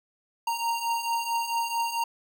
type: beating tone pair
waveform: square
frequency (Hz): 924 / 928.5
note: A#5 / A#5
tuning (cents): -16 / -7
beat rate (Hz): 4.5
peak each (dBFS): -33 / -28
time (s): 0.47-2.04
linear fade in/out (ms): 5
effects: none